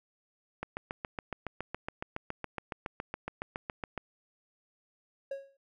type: click train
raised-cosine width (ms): 0.5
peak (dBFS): -20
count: 25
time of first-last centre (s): 0.63-3.977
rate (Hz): 7.17
type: tone with exponential decay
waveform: triangle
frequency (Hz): 549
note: C#5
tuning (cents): -17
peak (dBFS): -30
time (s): 5.31-5.57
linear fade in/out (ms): 5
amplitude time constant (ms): 56
effects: none